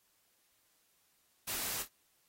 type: noise with echo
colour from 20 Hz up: white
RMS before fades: -38 dBFS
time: 1.47-1.83 s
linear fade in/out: 10 ms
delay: 26 ms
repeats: 2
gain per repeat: -10 dB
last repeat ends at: 1.882 s
effects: white hiss -73 dBFS RMS until 2.28 s + AAC 48 kbps